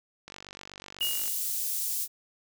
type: click train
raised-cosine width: 0.2 ms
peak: -25 dBFS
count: 49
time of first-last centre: 0.28-1.278 s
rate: 48.1 Hz
type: high-pass noise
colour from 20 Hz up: white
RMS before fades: -31 dBFS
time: 1-2.08 s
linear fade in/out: 50 ms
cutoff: 6700 Hz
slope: 12 dB/octave
type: tone with exponential decay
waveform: sine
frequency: 2867 Hz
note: F7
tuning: 45 cents sharp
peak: -24 dBFS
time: 1.01-1.47 s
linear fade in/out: 2 ms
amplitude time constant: 98 ms
effects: none